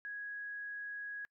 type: tone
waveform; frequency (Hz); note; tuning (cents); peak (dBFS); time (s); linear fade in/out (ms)
sine; 1661.2; G#6; 0; -40; 0.05-1.25; 0
effects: noise-tail reverb RT60 0.1 s tail -26 dB re dry